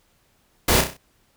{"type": "noise with echo", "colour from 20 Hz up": "pink", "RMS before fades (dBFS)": -18, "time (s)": [0.68, 0.81], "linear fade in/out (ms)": 5, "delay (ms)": 32, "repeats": 5, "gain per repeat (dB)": -6, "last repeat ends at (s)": 0.97, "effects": ["pink hiss -63 dBFS RMS until 1.36 s"]}